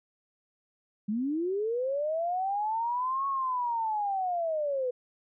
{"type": "linear two-way sweep", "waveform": "sine", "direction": "up then down", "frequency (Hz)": [199, 1108.7, 488.8], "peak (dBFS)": -27, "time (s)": [1.08, 4.91], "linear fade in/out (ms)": 10, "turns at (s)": 3.27, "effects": []}